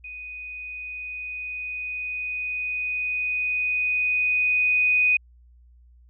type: tone with level ramp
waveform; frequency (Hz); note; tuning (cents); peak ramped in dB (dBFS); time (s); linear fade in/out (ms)
sine; 2489; D#7; 0; -35 to -16; 0.04-5.17; 5
effects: added 60 Hz sine -50 dBFS peak until 6.09 s